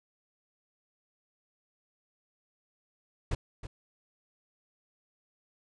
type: noise with echo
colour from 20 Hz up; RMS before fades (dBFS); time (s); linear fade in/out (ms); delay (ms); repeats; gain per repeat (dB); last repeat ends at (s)
brown; -29; 3.31-3.35; 5; 320; 1; -11; 3.67
effects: resampled to 22050 Hz